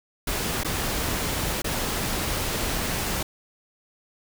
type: noise with dropouts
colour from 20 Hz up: pink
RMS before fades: -27 dBFS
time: 0.27-3.23 s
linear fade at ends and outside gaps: 5 ms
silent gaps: 0.635-0.646 / 1.62-1.643 s
effects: none